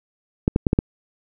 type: clicks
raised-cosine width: 3 ms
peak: -3 dBFS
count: 5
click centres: 0.479 / 0.561 / 0.668 / 0.731 / 0.789 s
effects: none